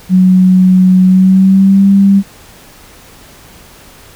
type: tone with pitch glide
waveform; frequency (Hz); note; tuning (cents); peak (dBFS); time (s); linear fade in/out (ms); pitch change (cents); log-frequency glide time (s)
sine; 185 to 197.14; F#3 to G3; 0 to +10; -3; 0.09-2.23; 50; +110; 1.04-1.88
effects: pink hiss -38 dBFS RMS until 4.15 s